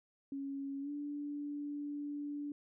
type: tone with pitch glide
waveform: sine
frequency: 276.3 to 290.5 Hz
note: C#4 to D4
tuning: -6 to -19 cents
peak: -38 dBFS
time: 0.32-2.52 s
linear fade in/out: 2 ms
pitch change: +87 cents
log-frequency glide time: 0.81-0.9 s
effects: none

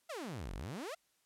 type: exponential two-way sweep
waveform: sawtooth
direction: down then up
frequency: 715 to 39 to 715 Hz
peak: -37 dBFS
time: 0.09-0.95 s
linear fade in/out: 10 ms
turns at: 0.53 s
effects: white hiss -75 dBFS RMS until 1.25 s + low-pass 12000 Hz 12 dB/octave

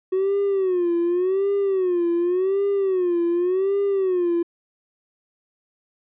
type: tone with vibrato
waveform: triangle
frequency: 370 Hz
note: F#4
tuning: in tune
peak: -15 dBFS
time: 0.12-4.43 s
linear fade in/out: 10 ms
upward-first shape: sine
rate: 0.88 Hz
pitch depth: 140 cents each way
effects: tanh soft clip ceiling -14 dBFS + resampled to 8000 Hz

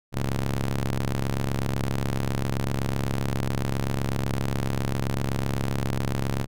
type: ring-modulated tone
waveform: sawtooth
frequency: 68.4 Hz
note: C#2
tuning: 23 cents flat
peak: -17 dBFS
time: 0.12-6.47 s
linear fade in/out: 50 ms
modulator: 54.6 Hz
effects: none

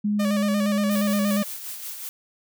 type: tone with pitch glide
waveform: sine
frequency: 207.9 to 206.3 Hz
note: G#3 to G#3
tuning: +2 to -11 cents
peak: -20 dBFS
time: 0.04-1.43 s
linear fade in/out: 10 ms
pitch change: -13 cents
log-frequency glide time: 1.09-1.18 s
type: tone with vibrato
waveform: sawtooth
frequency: 587.3 Hz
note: D5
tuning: in tune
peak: -23 dBFS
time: 0.19-1.44 s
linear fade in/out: 10 ms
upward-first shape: square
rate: 8.5 Hz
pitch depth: 55 cents each way
type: noise with tremolo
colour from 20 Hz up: blue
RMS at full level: -33 dBFS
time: 0.91-2.09 s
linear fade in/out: 0 ms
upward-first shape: sine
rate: 5.4 Hz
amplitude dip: 45%
effects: none

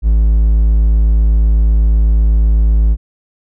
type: tone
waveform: triangle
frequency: 54 Hz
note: A1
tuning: 32 cents flat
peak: -5 dBFS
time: 0.02-2.97 s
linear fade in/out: 50 ms
effects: none

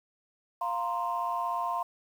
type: chord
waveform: sine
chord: F suspended fourth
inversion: none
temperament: just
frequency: 698.5 / 931.3 / 1047.7 Hz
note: F5 / Bb5 / C6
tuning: 0 / -2 / +2 cents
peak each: -33 / -33 / -31 dBFS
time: 0.61-1.83 s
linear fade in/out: 5 ms
effects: tanh soft clip ceiling -20 dBFS + 9-bit

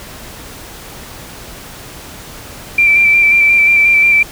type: tone with vibrato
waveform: sine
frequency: 2349 Hz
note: D7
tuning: in tune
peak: -6 dBFS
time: 2.78-4.23 s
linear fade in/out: 5 ms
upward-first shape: square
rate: 5.6 Hz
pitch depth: 19 cents each way
effects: pink hiss -32 dBFS RMS until 4.31 s

